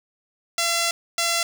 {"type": "tone bursts at uneven times", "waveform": "5% pulse", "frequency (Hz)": 679, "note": "F5", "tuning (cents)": -49, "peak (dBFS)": -9, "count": 2, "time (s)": [[0.58, 0.91], [1.18, 1.43]], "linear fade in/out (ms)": 2, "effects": []}